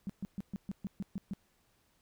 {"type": "tone bursts", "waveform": "sine", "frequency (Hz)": 196, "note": "G3", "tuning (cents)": 0, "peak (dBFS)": -34, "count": 9, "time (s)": [0.07, 1.335], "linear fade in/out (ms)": 0, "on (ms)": 25, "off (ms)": 130, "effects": ["pink hiss -72 dBFS RMS until 2.01 s"]}